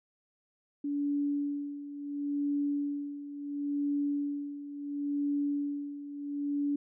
sine tone with tremolo, 287 Hz, D4, 40 cents flat, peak -27 dBFS, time 0.84-6.76 s, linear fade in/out 5 ms, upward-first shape sine, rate 0.72 Hz, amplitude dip 75%, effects none

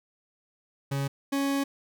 40% pulse tone pair in turn, 138.59 / 277.2 Hz, C#3 / C#4, 0 / 0 cents, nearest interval octave, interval 1200 cents, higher second, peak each -26 / -24 dBFS, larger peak second, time 0.91-1.08 / 1.32-1.64 s, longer second, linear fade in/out 10 ms, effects none

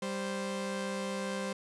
sawtooth tone pair together, 196 / 523.3 Hz, G3 / C5, 0 / 0 cents, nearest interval octave + perfect fourth, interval 1700 cents, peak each -32 / -33 dBFS, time 0.02-1.53 s, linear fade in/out 5 ms, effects resampled to 24000 Hz

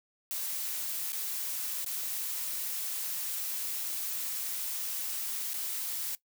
blue noise with dropouts, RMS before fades -35 dBFS, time 0.31-6.15 s, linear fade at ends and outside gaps 0 ms, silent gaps 1.121-1.13 / 1.845-1.863 / 5.534-5.541 s, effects noise-tail reverb RT60 0.1 s tail -19 dB re dry

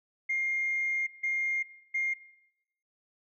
sine tone bursts at uneven times, 2121 Hz, C7, 23 cents sharp, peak -26 dBFS, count 3, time 0.29-1.07 / 1.23-1.63 / 1.94-2.14 s, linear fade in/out 10 ms, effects noise-tail reverb RT60 0.8 s tail -18 dB re dry + tanh soft clip ceiling -22 dBFS

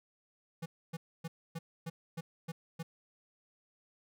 square tone bursts, 164.81 Hz, E3, in tune, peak -38 dBFS, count 8, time 0.62-2.83 s, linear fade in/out 10 ms, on 40 ms, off 270 ms, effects none

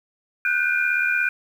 sine tone cluster, 1469 / 1546 / 2413 Hz, F#6 / G6 / D7, -13 / -24 / +46 cents, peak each -23 dBFS, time 0.45-1.29 s, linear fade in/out 2 ms, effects 8-bit

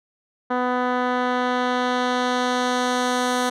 10% pulse tone with low-pass filter sweep, 249.3 Hz, B3, 16 cents sharp, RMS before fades -22 dBFS, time 0.5-3.5 s, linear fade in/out 10 ms, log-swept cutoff 1500 to 10000 Hz, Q 0.83, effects none

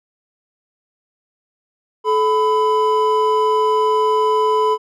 triangle tone pair together, 431.6 / 999.6 Hz, A4 / B5, -33 / +21 cents, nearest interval octave + minor third, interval 1454 cents, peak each -14 dBFS, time 2.04-4.78 s, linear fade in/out 50 ms, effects none

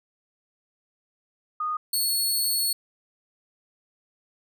sine / 15% pulse tone pair in turn, 1234 / 4386 Hz, D#6 / C#8, -15 / -19 cents, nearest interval octave + minor seventh, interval 2196 cents, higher second, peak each -25 / -16 dBFS, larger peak second, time 1.6-1.77 / 1.93-2.73 s, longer second, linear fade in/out 5 ms, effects none

